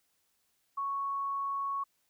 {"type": "tone", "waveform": "sine", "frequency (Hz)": 1108.7, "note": "C#6", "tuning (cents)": 0, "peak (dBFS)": -31, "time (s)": [0.77, 1.84], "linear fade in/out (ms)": 10, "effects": ["white hiss -75 dBFS RMS until 2.09 s"]}